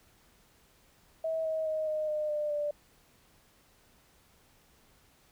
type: tone with pitch steps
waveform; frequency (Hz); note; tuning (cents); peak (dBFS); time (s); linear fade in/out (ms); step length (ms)
sine; 645 / 635.4 / 625.9 / 616.6 / 607.4 / 598.3 / 589.4; E5 / D#5 / D#5 / D#5 / D#5 / D5 / D5; -38 / +36 / +10 / -16 / -42 / +32 / +6; -29; 1.24-2.71; 5; 210
effects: pink hiss -64 dBFS RMS until 5.31 s